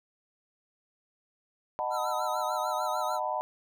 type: chord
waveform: sine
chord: B dominant seventh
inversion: first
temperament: just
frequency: 617.4 / 740.8 / 889 / 987.8 Hz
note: D#5 / F#5 / A5 / B5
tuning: -14 / +2 / +18 / 0 cents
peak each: -34 dBFS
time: 1.79-3.41 s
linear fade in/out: 0 ms
type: tone with vibrato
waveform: square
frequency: 1311 Hz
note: E6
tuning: 10 cents flat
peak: -36 dBFS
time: 1.9-3.2 s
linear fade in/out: 50 ms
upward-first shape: sine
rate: 6.7 Hz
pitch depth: 78 cents each way
effects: none